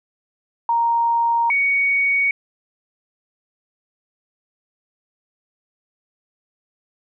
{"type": "tone pair in turn", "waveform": "sine", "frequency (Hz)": [932.3, 2237], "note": ["A#5", "C#7"], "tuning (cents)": [0, 15], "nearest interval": "octave + minor third", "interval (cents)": 1515, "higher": "second", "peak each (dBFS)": -15, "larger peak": "neither", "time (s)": [[0.69, 1.5], [1.5, 2.31]], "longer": "neither", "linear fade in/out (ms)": 2, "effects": []}